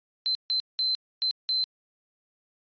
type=tone bursts at uneven times; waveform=sine; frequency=4082 Hz; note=C8; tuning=44 cents flat; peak=-23 dBFS; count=5; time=0.26-0.35 / 0.5-0.6 / 0.79-0.95 / 1.22-1.31 / 1.49-1.64 s; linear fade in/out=0 ms; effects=resampled to 11025 Hz